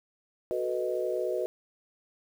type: chord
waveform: sine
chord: B dominant seventh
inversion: second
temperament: equal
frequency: 370 / 440 / 493.9 / 622.3 Hz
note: F#4 / A4 / B4 / D#5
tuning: 0 / 0 / 0 / 0 cents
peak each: -32 / -37 / -32 / -33 dBFS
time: 0.51-1.46 s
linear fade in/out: 0 ms
effects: 9-bit